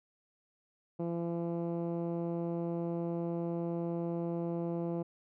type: tone with low-pass filter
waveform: 10% pulse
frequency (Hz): 169.7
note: F3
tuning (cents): -49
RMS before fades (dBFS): -35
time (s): 0.99-5.03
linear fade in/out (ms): 10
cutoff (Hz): 440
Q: 0.81
effects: none